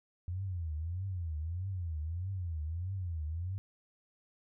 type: tone with vibrato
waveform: sine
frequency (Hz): 86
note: F2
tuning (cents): -26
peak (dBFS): -34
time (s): 0.28-3.58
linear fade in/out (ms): 0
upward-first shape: triangle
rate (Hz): 1.6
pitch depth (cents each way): 240
effects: none